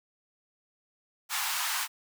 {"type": "high-pass noise", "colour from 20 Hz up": "pink", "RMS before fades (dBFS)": -31, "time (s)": [1.29, 1.88], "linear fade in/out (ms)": 50, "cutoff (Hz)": 830, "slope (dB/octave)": 48, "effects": []}